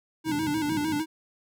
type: tone with vibrato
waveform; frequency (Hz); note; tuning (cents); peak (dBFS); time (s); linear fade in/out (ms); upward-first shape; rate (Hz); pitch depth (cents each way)
square; 305.4; D#4; -32; -26; 0.24-1.06; 50; square; 6.6; 70
type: band-pass noise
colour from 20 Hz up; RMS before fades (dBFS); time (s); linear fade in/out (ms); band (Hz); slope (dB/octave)
pink; -37; 0.25-1.02; 20; 110 to 290; 24
effects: none